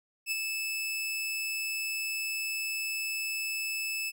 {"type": "tone with ADSR envelope", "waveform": "sawtooth", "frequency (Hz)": 2620, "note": "E7", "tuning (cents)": -11, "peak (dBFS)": -24, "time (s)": [0.26, 4.12], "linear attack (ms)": 55, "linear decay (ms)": 21, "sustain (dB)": -4, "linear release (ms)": 37, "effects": []}